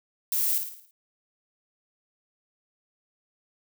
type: noise with echo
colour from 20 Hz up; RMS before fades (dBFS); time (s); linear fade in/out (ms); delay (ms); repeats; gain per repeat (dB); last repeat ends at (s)
violet; -26; 0.32-0.58; 2; 55; 6; -6; 0.91
effects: none